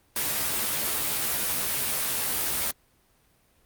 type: noise with comb filter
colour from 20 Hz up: white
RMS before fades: -27 dBFS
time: 0.16-2.71 s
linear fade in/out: 2 ms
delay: 14 ms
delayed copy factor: +0.9
effects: pink hiss -64 dBFS RMS until 3.65 s + Opus 32 kbps